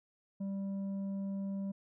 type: tone with tanh clipping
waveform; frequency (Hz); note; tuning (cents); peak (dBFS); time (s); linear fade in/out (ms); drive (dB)
triangle; 196; G3; 0; -36; 0.4-1.72; 10; 10
effects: none